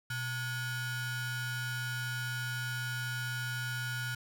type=ring-modulated tone; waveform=45% pulse; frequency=784 Hz; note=G5; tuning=in tune; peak=-31 dBFS; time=0.1-4.15 s; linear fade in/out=5 ms; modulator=661 Hz; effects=none